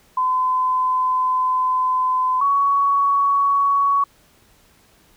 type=tone pair in turn; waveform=sine; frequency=1020 / 1120.2 Hz; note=C6 / C#6; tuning=-44 / +18 cents; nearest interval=major second; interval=162 cents; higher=second; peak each=-16 / -14 dBFS; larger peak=second; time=0.17-2.41 / 2.41-4.04 s; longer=first; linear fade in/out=5 ms; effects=pink hiss -55 dBFS RMS until 5.16 s